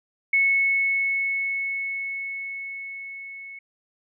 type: tone with level ramp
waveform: sine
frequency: 2201 Hz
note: C#7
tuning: 13 cents flat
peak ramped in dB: -16 to -37 dBFS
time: 0.33-3.59 s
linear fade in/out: 5 ms
effects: none